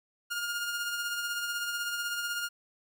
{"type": "tone with tremolo", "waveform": "sawtooth", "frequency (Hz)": 1416, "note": "F6", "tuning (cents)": 23, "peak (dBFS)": -26, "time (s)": [0.3, 2.49], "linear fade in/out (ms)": 20, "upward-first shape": "triangle", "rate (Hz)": 16, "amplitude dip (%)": 45, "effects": []}